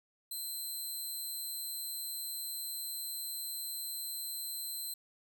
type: tone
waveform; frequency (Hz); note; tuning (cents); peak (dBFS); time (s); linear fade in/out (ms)
5% pulse; 4090; C8; -40; -31; 0.31-4.94; 5
effects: none